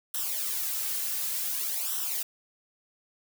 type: noise with flanger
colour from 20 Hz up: blue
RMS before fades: -31 dBFS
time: 0.14-2.23 s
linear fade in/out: 5 ms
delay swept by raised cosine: 0.43 to 3.13 ms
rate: 0.55 Hz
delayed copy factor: -0.7
effects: none